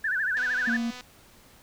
sine tone with vibrato, 1625 Hz, G#6, 38 cents flat, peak -24 dBFS, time 0.04-0.77 s, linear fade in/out 5 ms, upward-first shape sine, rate 13 Hz, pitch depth 170 cents each way
click train, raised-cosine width 0.2 ms, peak -25 dBFS, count 160, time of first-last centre 0.37-1.009 s, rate 249 Hz
triangle tone, 233.1 Hz, A#3, in tune, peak -24 dBFS, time 0.67-0.91 s, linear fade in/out 10 ms
effects pink hiss -55 dBFS RMS until 1.62 s

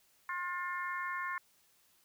harmonic tone, 355.7 Hz, F4, 32 cents sharp, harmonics 3 / 4 / 5 / 6, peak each -38 / -43 / -40 / -45 dBFS, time 0.29-1.38 s, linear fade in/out 2 ms, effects white hiss -69 dBFS RMS until 2.04 s

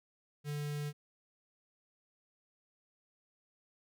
square tone with notch filter, 146.83 Hz, D3, in tune, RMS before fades -38 dBFS, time 0.44-0.93 s, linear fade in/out 50 ms, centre 880 Hz, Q 1.2, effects none

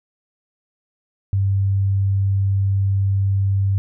sine tone, 98 Hz, G2, in tune, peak -15 dBFS, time 1.33-3.78 s, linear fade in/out 0 ms, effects none

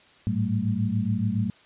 sine tone cluster, 104.7 / 111.8 / 191.1 / 221.2 Hz, G#2 / A2 / G3 / A3, +15 / +28 / -44 / +9 cents, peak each -28 dBFS, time 0.27-1.5 s, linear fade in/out 0 ms, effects white hiss -55 dBFS RMS until 1.65 s + resampled to 8000 Hz

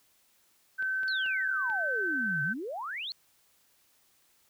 sine tone, 1537 Hz, G6, 35 cents flat, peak -28 dBFS, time 0.78-2.54 s, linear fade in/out 20 ms
clicks, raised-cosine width 0.3 ms, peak -31 dBFS, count 4, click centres 0.825 / 1.033 / 1.262 / 1.7 s
sine exponential two-way sweep, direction down then up, 4478 to 138.59 to 4478 Hz, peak -34 dBFS, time 1.08-3.12 s, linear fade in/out 0 ms, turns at 2.43 s
effects white hiss -67 dBFS RMS until 4.49 s

